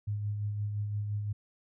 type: tone with tremolo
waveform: sine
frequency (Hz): 103.83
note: G#2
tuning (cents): 0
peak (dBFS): -29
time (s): 0.07-1.33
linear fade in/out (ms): 10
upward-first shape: sine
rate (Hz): 5.8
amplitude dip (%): 35
effects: none